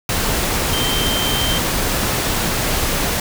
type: tone in noise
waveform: sine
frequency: 3131 Hz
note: G7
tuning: 3 cents flat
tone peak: -21 dBFS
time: 0.73-1.58 s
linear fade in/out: 2 ms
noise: pink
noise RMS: -19 dBFS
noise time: 0.09-3.2 s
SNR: -5 dB
effects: none